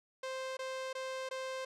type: tone bursts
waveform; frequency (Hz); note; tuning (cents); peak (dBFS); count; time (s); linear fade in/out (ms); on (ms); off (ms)
sawtooth; 523.3; C5; 0; -34; 4; 0.23-1.65; 5; 340; 20
effects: low-pass 7000 Hz 12 dB/octave